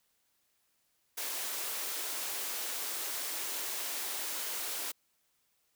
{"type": "high-pass noise", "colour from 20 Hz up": "white", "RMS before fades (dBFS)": -37, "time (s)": [1.17, 4.92], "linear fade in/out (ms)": 10, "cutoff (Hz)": 300, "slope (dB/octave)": 24, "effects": ["white hiss -75 dBFS RMS until 5.75 s"]}